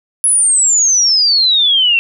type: exponential sweep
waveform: sine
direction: down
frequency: 10510 to 2678 Hz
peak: -8 dBFS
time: 0.24-1.99 s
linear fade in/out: 0 ms
effects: none